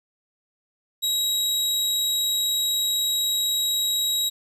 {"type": "tone", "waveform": "sawtooth", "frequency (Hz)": 3834, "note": "A#7", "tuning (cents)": 48, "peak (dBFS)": -18, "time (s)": [1.02, 4.3], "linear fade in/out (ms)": 20, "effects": ["resampled to 32000 Hz", "10-bit"]}